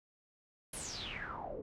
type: noise with low-pass filter sweep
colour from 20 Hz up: pink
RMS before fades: -43 dBFS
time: 0.73-1.62 s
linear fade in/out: 5 ms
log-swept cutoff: 11000 to 400 Hz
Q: 9.3
effects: none